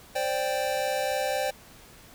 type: chord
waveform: square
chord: C suspended second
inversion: none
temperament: equal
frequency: 523.3 / 587.3 / 784 Hz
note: C5 / D5 / G5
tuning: 0 / 0 / 0 cents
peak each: -31 dBFS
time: 0.15-1.51 s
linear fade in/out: 10 ms
effects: pink hiss -51 dBFS RMS until 2.14 s